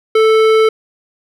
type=tone with hard clipping; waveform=triangle; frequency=440 Hz; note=A4; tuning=in tune; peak=-9 dBFS; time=0.15-0.69 s; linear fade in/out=5 ms; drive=18 dB; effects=none